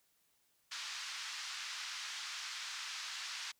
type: band-pass noise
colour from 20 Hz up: white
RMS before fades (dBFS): -44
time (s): 0.71-3.52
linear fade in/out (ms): 10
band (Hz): 1100 to 5800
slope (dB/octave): 24
effects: white hiss -75 dBFS RMS until 3.59 s